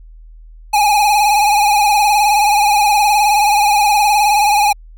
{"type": "tone with vibrato", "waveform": "square", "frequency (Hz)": 830.6, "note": "G#5", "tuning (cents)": 0, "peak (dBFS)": -10, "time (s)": [0.73, 4.73], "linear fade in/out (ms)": 10, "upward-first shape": "triangle", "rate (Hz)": 19, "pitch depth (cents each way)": 72, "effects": ["added 40 Hz sine -35 dBFS peak until 4.97 s"]}